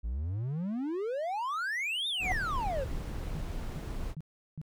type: exponential two-way sweep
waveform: triangle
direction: up then down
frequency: 51.91 to 3729 to 495 Hz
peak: -29 dBFS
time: 0.03-2.85 s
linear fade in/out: 20 ms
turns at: 2.08 s
type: tone with exponential growth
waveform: sine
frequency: 740 Hz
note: F#5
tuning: in tune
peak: -26 dBFS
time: 2.13-2.32 s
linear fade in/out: 0 ms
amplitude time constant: 40 ms
type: noise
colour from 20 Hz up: brown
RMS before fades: -36 dBFS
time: 2.19-4.15 s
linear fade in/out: 50 ms
type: tone bursts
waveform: sine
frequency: 155.56 Hz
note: D#3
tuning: in tune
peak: -36 dBFS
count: 5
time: 2.94-4.615 s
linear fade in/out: 0 ms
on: 39 ms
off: 370 ms
effects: none